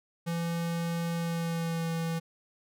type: tone with pitch glide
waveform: square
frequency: 168.6 to 165.13 Hz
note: E3 to E3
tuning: +39 to +3 cents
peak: -30 dBFS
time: 0.26-2.2 s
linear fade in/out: 20 ms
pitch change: -36 cents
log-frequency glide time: 1.16-1.91 s
effects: none

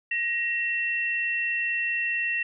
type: tone pair together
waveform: sine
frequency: 1886 / 2711 Hz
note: A#6 / E7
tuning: +20 / +48 cents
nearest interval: tritone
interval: 628 cents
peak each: -27 dBFS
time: 0.11-2.43 s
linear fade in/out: 5 ms
effects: none

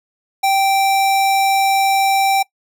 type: tone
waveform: square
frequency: 781 Hz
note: G5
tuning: 7 cents flat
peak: -13 dBFS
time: 0.43-2.43 s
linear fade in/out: 10 ms
effects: noise-tail reverb RT60 0.1 s tail -21 dB re dry

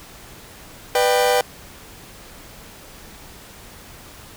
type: chord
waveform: 40% pulse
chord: G major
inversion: first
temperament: equal with one note detuned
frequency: 493.9 / 602.4 / 784 Hz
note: B4 / D5 / G5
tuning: 0 / +44 / 0 cents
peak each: -17 / -21 / -19 dBFS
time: 0.95-1.41 s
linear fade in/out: 2 ms
effects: pink hiss -42 dBFS RMS until 4.36 s

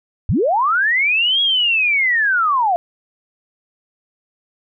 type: linear two-way sweep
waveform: sine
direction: up then down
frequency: 59 to 3332 to 668 Hz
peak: -13 dBFS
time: 0.29-2.76 s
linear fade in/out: 0 ms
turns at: 1.41 s
effects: none

